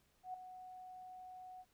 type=tone with ADSR envelope; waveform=sine; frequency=739 Hz; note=F#5; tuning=2 cents flat; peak=-40 dBFS; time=0.23-1.65 s; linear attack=110 ms; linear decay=4 ms; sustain=-10 dB; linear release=48 ms; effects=pink hiss -75 dBFS RMS until 1.73 s